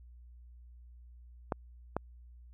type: clicks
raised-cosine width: 1 ms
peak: -17 dBFS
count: 2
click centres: 1.522 / 1.966 s
effects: added 60 Hz sine -51 dBFS peak until 2.53 s